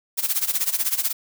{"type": "noise with tremolo", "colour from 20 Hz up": "blue", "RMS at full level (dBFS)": -20, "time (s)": [0.17, 1.13], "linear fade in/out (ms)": 20, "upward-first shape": "sine", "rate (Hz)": 16, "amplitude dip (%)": 85, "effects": []}